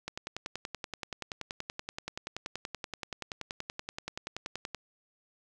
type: click train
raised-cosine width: 0.2 ms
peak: -19 dBFS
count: 50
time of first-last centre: 0.08-4.747 s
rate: 10.5 Hz
effects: none